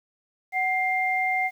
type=tone pair together; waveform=sine; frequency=748.1 / 2100 Hz; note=F#5 / C7; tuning=+19 / +6 cents; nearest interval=octave + tritone; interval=1787 cents; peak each=-25 / -24 dBFS; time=0.52-1.51 s; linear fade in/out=50 ms; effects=9-bit